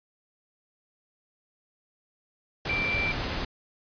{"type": "tone in noise", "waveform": "sine", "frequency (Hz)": 2349, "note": "D7", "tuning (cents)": 0, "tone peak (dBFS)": -26, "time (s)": [2.69, 3.12], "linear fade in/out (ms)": 5, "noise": "pink", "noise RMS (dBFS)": -31, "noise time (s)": [2.65, 3.45], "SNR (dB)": 2, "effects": ["resampled to 11025 Hz"]}